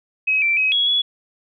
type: tone with pitch steps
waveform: sine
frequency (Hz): 2548 / 2344 / 2541 / 3337 / 3385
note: D#7 / D7 / D#7 / G#7 / G#7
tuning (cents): +41 / -4 / +36 / +8 / +32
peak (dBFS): -15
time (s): 0.27-1.02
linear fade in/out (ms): 10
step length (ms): 150
effects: none